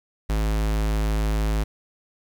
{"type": "tone", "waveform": "square", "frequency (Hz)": 53.2, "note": "G#1", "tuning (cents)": 42, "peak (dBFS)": -21, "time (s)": [0.29, 1.64], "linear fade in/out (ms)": 10, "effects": ["9-bit"]}